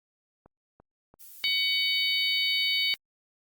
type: click train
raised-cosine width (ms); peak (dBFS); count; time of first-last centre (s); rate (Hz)
1; -38; 4; 0.46-1.48; 2.94
type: noise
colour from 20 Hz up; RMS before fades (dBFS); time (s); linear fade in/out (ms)
violet; -47; 1.19-2.97; 20
type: harmonic tone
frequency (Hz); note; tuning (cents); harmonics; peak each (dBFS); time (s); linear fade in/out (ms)
750; F#5; +23; 3 / 4 / 5 / 6; -28 / -29 / -30 / -31; 1.44-2.94; 0
effects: Opus 48 kbps